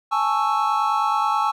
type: chord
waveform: triangle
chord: A major seventh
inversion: third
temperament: equal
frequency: 830.6 / 880 / 1108.7 / 1318.5 Hz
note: G#5 / A5 / C#6 / E6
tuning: 0 / 0 / 0 / 0 cents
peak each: -22 dBFS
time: 0.11-1.52 s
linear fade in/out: 20 ms
effects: none